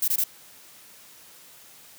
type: noise bursts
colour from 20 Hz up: violet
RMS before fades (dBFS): -23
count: 3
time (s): 0.02-0.24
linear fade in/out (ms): 5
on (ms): 60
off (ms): 20
effects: white hiss -50 dBFS RMS until 1.98 s + high-pass 80 Hz 12 dB/octave